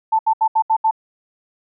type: tone bursts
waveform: sine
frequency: 884 Hz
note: A5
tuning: 8 cents sharp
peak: -12 dBFS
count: 6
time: 0.12-0.911 s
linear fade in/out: 10 ms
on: 71 ms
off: 73 ms
effects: none